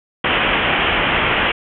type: low-pass noise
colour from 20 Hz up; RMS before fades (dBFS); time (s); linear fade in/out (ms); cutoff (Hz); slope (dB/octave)
white; -17; 0.24-1.52; 5; 3200; 96
effects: none